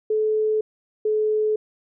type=tone pair in turn; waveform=sine; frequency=431.9 / 429.2 Hz; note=A4 / A4; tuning=-32 / -43 cents; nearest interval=unison; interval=11 cents; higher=first; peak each=-18 dBFS; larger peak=neither; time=0.1-0.61 / 1.05-1.56 s; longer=neither; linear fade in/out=5 ms; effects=none